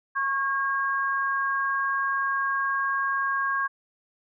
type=tone pair together; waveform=sine; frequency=1100 / 1621 Hz; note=C#6 / G#6; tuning=-14 / -42 cents; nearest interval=perfect fifth; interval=672 cents; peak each=-26 dBFS; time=0.15-3.68 s; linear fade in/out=20 ms; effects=none